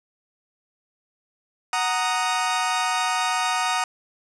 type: chord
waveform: sawtooth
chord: D# minor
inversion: first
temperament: equal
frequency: 740 / 932.3 / 1244.5 Hz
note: F#5 / A#5 / D#6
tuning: 0 / 0 / 0 cents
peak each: -22 dBFS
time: 1.73-3.84 s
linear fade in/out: 2 ms
effects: resampled to 22050 Hz + 9-bit